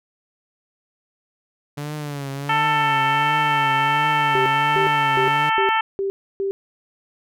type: tone with vibrato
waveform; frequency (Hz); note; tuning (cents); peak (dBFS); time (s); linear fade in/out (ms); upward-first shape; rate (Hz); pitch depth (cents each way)
sawtooth; 144; D3; -34; -23; 1.77-5.5; 10; triangle; 1.4; 96
type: harmonic tone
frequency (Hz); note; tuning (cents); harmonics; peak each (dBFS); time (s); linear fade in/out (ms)
443.9; A4; +15; 2 / 3 / 4 / 5 / 6 / 7; -19 / -23 / -25 / -27 / -29 / -30; 2.49-5.81; 5
type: tone bursts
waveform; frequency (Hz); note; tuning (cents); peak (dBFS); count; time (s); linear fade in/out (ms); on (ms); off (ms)
sine; 392; G4; 0; -20; 6; 4.35-6.51; 0; 110; 300
effects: none